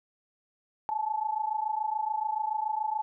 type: tone pair together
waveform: sine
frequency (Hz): 853 / 880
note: G#5 / A5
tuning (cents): +46 / 0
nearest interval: minor second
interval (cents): 54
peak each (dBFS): -30 / -31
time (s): 0.89-3.02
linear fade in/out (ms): 0
effects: none